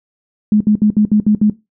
sine tone bursts, 210.8 Hz, G#3, 26 cents sharp, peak -7 dBFS, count 7, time 0.52-1.499 s, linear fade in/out 2 ms, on 85 ms, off 64 ms, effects noise-tail reverb RT60 0.2 s tail -18 dB re dry

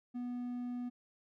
triangle tone, 245.1 Hz, B3, 13 cents flat, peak -35 dBFS, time 0.14-0.9 s, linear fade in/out 20 ms, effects none

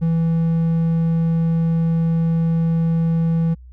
triangle tone, 164.81 Hz, E3, in tune, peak -13 dBFS, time 0.01-3.55 s, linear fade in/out 20 ms, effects added 62 Hz sine -38 dBFS peak until 3.72 s

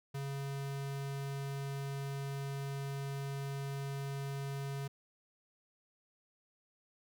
square tone, 138.6 Hz, C#3, in tune, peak -38 dBFS, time 0.14-4.88 s, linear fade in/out 10 ms, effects none

